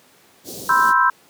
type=band-stop noise; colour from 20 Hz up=pink; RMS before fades=-31 dBFS; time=0.44-0.94 s; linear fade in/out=50 ms; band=560 to 4200 Hz; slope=24 dB/octave
type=chord; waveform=sine; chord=C major seventh; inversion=third; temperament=equal; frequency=987.8 / 1046.5 / 1318.5 / 1568 Hz; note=B5 / C6 / E6 / G6; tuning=0 / 0 / 0 / 0 cents; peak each=-18 dBFS; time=0.69-1.1 s; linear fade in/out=5 ms
effects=pink hiss -52 dBFS RMS until 1.29 s + high-pass 200 Hz 12 dB/octave